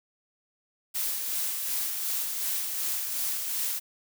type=noise with tremolo; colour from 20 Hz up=blue; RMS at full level=-29 dBFS; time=0.94-3.8 s; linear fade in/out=20 ms; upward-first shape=sine; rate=2.7 Hz; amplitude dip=35%; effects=none